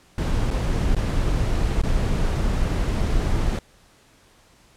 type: noise with dropouts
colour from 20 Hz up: brown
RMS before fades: -21 dBFS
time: 0.18-3.59 s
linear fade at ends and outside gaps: 2 ms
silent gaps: 0.505-0.51 / 0.949-0.965 / 1.817-1.835 s
effects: pink hiss -55 dBFS RMS until 4.76 s + low-pass 10000 Hz 12 dB/octave